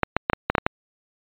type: clicks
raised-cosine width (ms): 0.5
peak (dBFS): -3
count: 8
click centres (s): 0.033 / 0.166 / 0.299 / 0.333 / 0.5 / 0.552 / 0.582 / 0.665
effects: resampled to 8000 Hz